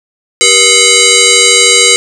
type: tone with frequency modulation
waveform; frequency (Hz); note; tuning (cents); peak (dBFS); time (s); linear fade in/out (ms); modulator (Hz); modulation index
sine; 2214; C#7; -3; -3; 0.41-1.96; 0; 867; 7.2
effects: none